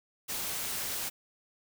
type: noise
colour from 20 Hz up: white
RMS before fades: -35 dBFS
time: 0.28-1.1 s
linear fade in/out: 20 ms
effects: none